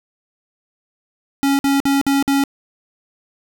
square tone bursts, 277.2 Hz, C#4, in tune, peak -14 dBFS, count 5, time 1.43-2.438 s, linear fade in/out 0 ms, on 160 ms, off 52 ms, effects none

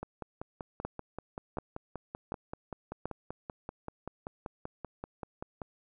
two click trains, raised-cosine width 1 ms, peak -24 / -20 dBFS, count 30 / 4, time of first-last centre 0.03-5.618 / 0.85-3.056 s, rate 5.19 / 1.36 Hz, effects none

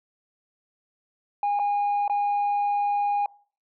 sine tone with dropouts, 817 Hz, G#5, 29 cents flat, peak -19 dBFS, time 1.43-3.26 s, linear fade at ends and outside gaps 2 ms, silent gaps 1.591-1.596 / 2.079-2.097 s, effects noise-tail reverb RT60 0.4 s tail -22 dB re dry + tanh soft clip ceiling -20 dBFS

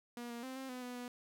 sawtooth tone with pitch steps, 239.7 / 236.1 / 260.6 / 265.1 / 251.4 / 247.2 / 245.4 Hz, A#3 / A#3 / C4 / C4 / B3 / B3 / B3, +48 / +22 / -7 / +23 / +31 / +2 / -11 cents, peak -39 dBFS, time 0.17-1.08 s, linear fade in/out 2 ms, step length 130 ms, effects none

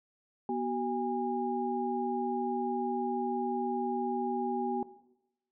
sine tone cluster, 243.3 / 377.6 / 817 Hz, B3 / F#4 / G#5, -26 / +35 / -29 cents, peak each -34 / -34 / -34 dBFS, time 0.49-4.83 s, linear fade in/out 2 ms, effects noise-tail reverb RT60 0.9 s tail -17 dB re dry

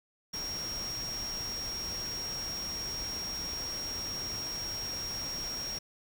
sine tone in noise, 5588 Hz, F8, in tune, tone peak -35 dBFS, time 0.33-5.79 s, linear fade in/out 10 ms, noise pink, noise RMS -43 dBFS, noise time 0.33-5.79 s, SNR +5 dB, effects none

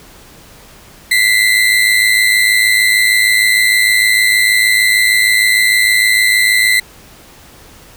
35% pulse tone pair together, 1975.5 / 2082 Hz, B6 / C7, 0 / -9 cents, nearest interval minor second, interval 91 cents, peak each -10 dBFS, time 1.11-6.8 s, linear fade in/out 5 ms, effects pink hiss -40 dBFS RMS until 7.96 s

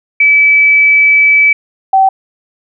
sine tone pair in turn, 2300 / 769.4 Hz, D7 / G5, -37 / -33 cents, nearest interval octave + perfect fifth, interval 1896 cents, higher first, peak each -4 dBFS, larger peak neither, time 0.2-1.53 / 1.93-2.09 s, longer first, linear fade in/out 5 ms, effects none

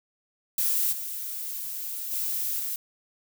violet noise with level steps, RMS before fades -25 / -34 / -29 / -31 dBFS, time 0.58-2.76 s, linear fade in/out 2 ms, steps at 0.92 / 2.11 / 2.59 s, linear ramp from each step 10 ms, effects none

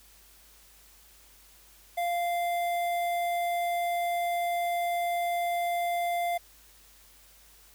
square tone with notch filter, 695 Hz, F5, 9 cents flat, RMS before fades -29 dBFS, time 1.97-6.38 s, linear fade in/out 10 ms, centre 5600 Hz, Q 0.7, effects added 50 Hz sine -61 dBFS peak until 7.74 s + white hiss -57 dBFS RMS until 7.74 s

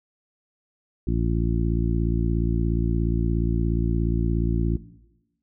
harmonic tone, 57 Hz, A#1, 38 cents flat, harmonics 1 / 2 / 3 / 4 / 5 / 6, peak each -24 / -27 / -29 / -30 / -31 / -32 dBFS, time 1.07-4.77 s, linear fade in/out 5 ms, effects noise-tail reverb RT60 1.0 s tail -17 dB re dry

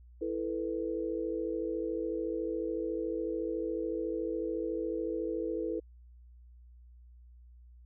sine chord, E suspended fourth, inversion none, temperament equal, 329.6 / 440 / 493.9 Hz, E4 / A4 / B4, 0 / 0 / 0 cents, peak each -35 / -36 / -37 dBFS, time 0.21-5.8 s, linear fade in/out 10 ms, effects added 60 Hz sine -52 dBFS peak until 7.85 s

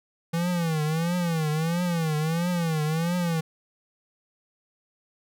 square tone with vibrato, 164.6 Hz, E3, 2 cents flat, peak -24 dBFS, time 0.33-3.41 s, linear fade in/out 10 ms, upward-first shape triangle, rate 1.5 Hz, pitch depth 160 cents each way, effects none

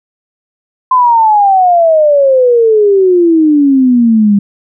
sine exponential sweep, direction down, 1035 to 198.4 Hz, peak -4 dBFS, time 0.91-4.39 s, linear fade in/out 5 ms, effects none

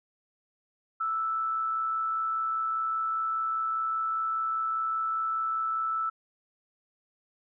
sine tone with amplitude modulation, 1318.5 Hz, E6, in tune, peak -25 dBFS, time 1-6.1 s, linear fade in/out 10 ms, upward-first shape sine, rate 125 Hz, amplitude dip 35%, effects none

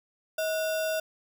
sine tone with sample-and-hold, 636 Hz, D#5, 38 cents sharp, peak -26 dBFS, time 0.38-1 s, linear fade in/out 5 ms, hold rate 2100 Hz, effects none

